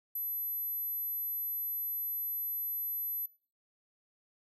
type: tone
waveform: sine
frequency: 12000 Hz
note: F#9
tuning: 23 cents sharp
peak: -32 dBFS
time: 0.15-3.26 s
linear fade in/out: 5 ms
effects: noise-tail reverb RT60 0.4 s tail -24 dB re dry + tanh soft clip ceiling -29 dBFS